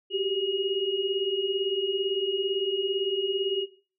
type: tone cluster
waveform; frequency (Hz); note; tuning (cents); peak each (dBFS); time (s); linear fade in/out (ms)
sine; 378.3 / 396.1 / 2880; F#4 / G4 / F#7; +38 / +18 / -47; -29; 0.1-3.67; 50
effects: noise-tail reverb RT60 0.4 s tail -17 dB re dry